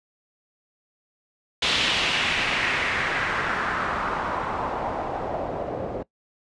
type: noise with low-pass filter sweep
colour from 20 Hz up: white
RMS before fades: -26 dBFS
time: 1.62-6.03 s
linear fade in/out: 5 ms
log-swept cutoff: 3600 to 510 Hz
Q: 2.2
effects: noise-tail reverb RT60 0.1 s tail -20 dB re dry + resampled to 22050 Hz